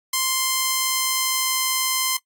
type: tone with pitch glide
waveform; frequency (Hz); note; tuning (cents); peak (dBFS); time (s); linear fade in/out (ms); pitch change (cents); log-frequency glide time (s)
5% pulse; 1046 to 1040; C6 to C6; -1 to -11; -8; 0.13-2.17; 5; -10; 0.26-1.51
effects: noise-tail reverb RT60 0.1 s tail -21 dB re dry + AAC 64 kbps